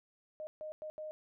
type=tone bursts at uneven times; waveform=sine; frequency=617 Hz; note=D#5; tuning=15 cents flat; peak=-40 dBFS; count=4; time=0.4-0.47 / 0.61-0.72 / 0.82-0.9 / 0.98-1.11 s; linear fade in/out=0 ms; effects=none